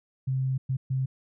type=tone bursts at uneven times; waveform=sine; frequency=131.7 Hz; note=C3; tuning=12 cents sharp; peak=-24 dBFS; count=3; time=0.27-0.58 / 0.69-0.77 / 0.9-1.06 s; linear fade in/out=10 ms; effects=none